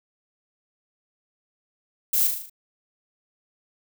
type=noise with echo; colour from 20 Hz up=violet; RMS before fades=-22 dBFS; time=2.13-2.27 s; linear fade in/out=5 ms; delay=38 ms; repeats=6; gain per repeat=-4 dB; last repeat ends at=2.498 s; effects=none